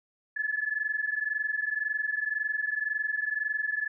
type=tone pair together; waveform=sine; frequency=1711 / 1732.9 Hz; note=A6 / A6; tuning=-49 / -27 cents; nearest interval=unison; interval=22 cents; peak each=-30 / -31 dBFS; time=0.36-3.88 s; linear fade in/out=10 ms; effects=none